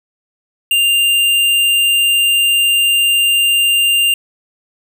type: tone with tanh clipping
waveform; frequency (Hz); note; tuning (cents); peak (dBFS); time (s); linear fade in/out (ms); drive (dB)
sine; 2794; F7; 0; -11; 0.71-4.14; 2; 18
effects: none